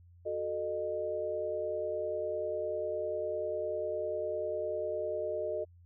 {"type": "chord", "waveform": "sine", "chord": "D# diminished", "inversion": "first", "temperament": "equal with one note detuned", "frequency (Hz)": [370, 440, 613], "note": ["F#4", "A4", "D#5"], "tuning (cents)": [0, 0, -26], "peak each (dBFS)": [-40, -37, -34], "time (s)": [0.25, 5.65], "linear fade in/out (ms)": 20, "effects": ["added 87 Hz sine -55 dBFS peak until 5.85 s"]}